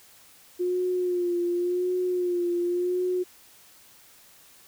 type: tone with vibrato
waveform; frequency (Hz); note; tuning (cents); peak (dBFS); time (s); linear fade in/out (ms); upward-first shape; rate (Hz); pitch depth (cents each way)
sine; 356.2; F4; +34; -23; 0.59-3.24; 20; sine; 0.9; 39
effects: white hiss -54 dBFS RMS until 4.67 s